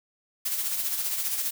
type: noise with tremolo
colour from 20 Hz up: blue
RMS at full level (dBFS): -27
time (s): 0.45-1.51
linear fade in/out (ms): 10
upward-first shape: sine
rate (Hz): 15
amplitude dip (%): 45
effects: none